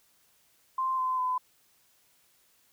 sine tone with pitch steps, 1045 / 1028.2 / 1011.7 Hz, C6 / C6 / B5, -2 / -31 / +41 cents, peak -26 dBFS, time 0.78-1.38 s, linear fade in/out 5 ms, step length 200 ms, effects white hiss -66 dBFS RMS until 2.72 s

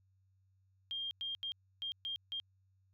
sine tone bursts at uneven times, 3207 Hz, G7, 39 cents sharp, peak -37 dBFS, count 6, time 0.91-1.11 / 1.21-1.35 / 1.43-1.52 / 1.82-1.92 / 2.05-2.16 / 2.32-2.4 s, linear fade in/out 0 ms, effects added 95 Hz sine -69 dBFS peak until 2.93 s

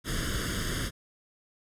pink noise with comb filter, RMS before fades -31 dBFS, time 0.04-0.91 s, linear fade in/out 50 ms, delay 0.6 ms, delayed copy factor +1, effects low-pass 11000 Hz 12 dB/octave

